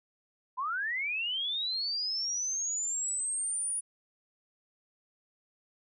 sine linear sweep, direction up, 969 to 9760 Hz, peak -30 dBFS, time 0.57-3.81 s, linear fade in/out 20 ms, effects none

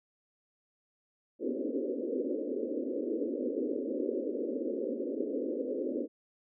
pink band-pass noise, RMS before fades -34 dBFS, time 1.39-6.08 s, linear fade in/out 50 ms, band 240 to 550 Hz, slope 96 dB/octave, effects none

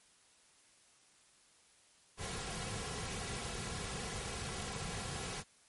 pink noise with comb filter, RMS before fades -41 dBFS, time 2.17-5.44 s, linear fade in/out 50 ms, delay 3.3 ms, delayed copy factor -0.55, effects white hiss -66 dBFS RMS until 5.68 s + MP3 48 kbps

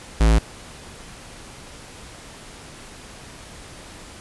square tone, 55 Hz, A1, in tune, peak -13 dBFS, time 0.2-0.39 s, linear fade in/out 10 ms, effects pink hiss -41 dBFS RMS until 4.2 s + resampled to 24000 Hz

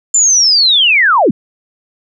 sine linear sweep, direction down, 7270 to 160 Hz, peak -6 dBFS, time 0.14-1.31 s, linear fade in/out 5 ms, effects none

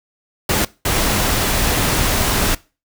pink noise bursts at uneven times, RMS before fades -17 dBFS, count 2, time 0.49-0.65 / 0.85-2.55 s, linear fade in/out 5 ms, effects noise-tail reverb RT60 0.3 s tail -21 dB re dry

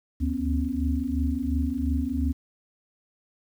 sine tone cluster, 72.7 / 75.6 / 246 / 271.6 Hz, D2 / D#2 / B3 / C#4, -17 / -49 / -7 / -35 cents, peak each -29 dBFS, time 0.2-2.33 s, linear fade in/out 20 ms, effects 9-bit

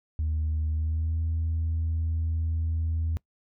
sine tone with pitch glide, 77.78 to 81.13 Hz, D#2 to E2, 0 to -27 cents, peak -23 dBFS, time 0.19-3.17 s, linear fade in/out 0 ms, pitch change +73 cents, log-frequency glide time 0.72-1.19 s, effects noise-tail reverb RT60 0.1 s tail -25 dB re dry + tanh soft clip ceiling -22 dBFS

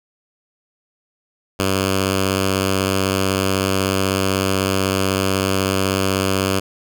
5% pulse tone with notch filter, 96.1 Hz, G2, 34 cents flat, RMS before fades -19 dBFS, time 1.59-6.6 s, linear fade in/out 10 ms, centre 820 Hz, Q 1.5, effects none

